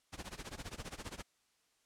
pink noise with tremolo, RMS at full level -43 dBFS, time 0.12-1.23 s, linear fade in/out 20 ms, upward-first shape sine, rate 15 Hz, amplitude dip 90%, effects white hiss -75 dBFS RMS until 1.85 s + low-pass 9000 Hz 12 dB/octave

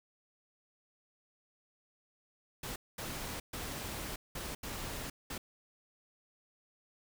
pink noise bursts at uneven times, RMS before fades -41 dBFS, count 6, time 2.63-2.76 / 2.98-3.4 / 3.53-4.16 / 4.35-4.55 / 4.63-5.1 / 5.3-5.38 s, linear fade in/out 5 ms, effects none

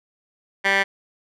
15% pulse tone with band-pass filter, 196.1 Hz, G3, 1 cent sharp, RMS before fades -19 dBFS, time 0.64-0.84 s, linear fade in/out 20 ms, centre 1900 Hz, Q 2.2, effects none

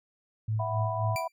sine tone with tremolo, 109.2 Hz, A2, 13 cents flat, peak -25 dBFS, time 0.48-1.16 s, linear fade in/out 5 ms, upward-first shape sine, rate 3.8 Hz, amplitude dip 70%
sine chord, E suspended second, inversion none, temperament just, 659.3 / 741.7 / 988.9 Hz, E5 / F#5 / B5, 0 / +4 / +2 cents, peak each -33 / -37 / -33 dBFS, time 0.59-1.28 s, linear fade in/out 10 ms
sawtooth tone with exponential decay, 2349 Hz, D7, in tune, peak -26 dBFS, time 1.16-1.32 s, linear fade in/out 1 ms, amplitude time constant 33 ms
effects none

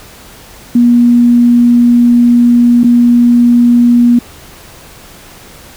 sine tone with dropouts, 240 Hz, B3, 49 cents flat, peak -3 dBFS, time 0.75-4.19 s, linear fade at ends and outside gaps 5 ms, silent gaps 2.835-2.842 s, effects pink hiss -35 dBFS RMS until 5.76 s

